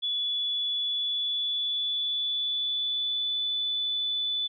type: tone with pitch glide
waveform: sine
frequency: 3426 to 3486 Hz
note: A7 to A7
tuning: -47 to -17 cents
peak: -26 dBFS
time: 0.02-4.48 s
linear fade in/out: 20 ms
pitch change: +30 cents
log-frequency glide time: 0.81-3.42 s
effects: none